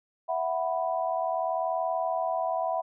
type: chord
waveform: sine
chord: E suspended second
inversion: none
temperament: equal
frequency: 659.3 / 740 / 987.8 Hz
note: E5 / F#5 / B5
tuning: 0 / 0 / 0 cents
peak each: -29 / -30 / -33 dBFS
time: 0.28-2.82 s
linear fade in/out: 20 ms
effects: none